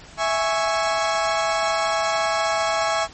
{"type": "chord", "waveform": "30% pulse", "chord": "C# minor", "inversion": "first", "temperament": "equal", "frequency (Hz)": [659.3, 830.6, 1108.7], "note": ["E5", "G#5", "C#6"], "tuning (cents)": [0, 0, 0], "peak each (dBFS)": [-20, -22, -23], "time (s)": [0.17, 3.08], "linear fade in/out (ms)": 50, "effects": ["pink hiss -44 dBFS RMS until 3.13 s", "MP3 32 kbps"]}